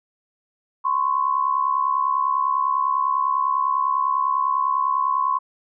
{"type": "tone pair together", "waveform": "sine", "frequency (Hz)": [1025, 1095], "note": ["C6", "C#6"], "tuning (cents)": [-36, -22], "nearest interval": "minor second", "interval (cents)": 114, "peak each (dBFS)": [-21, -21], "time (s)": [0.84, 5.39], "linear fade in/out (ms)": 20, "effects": []}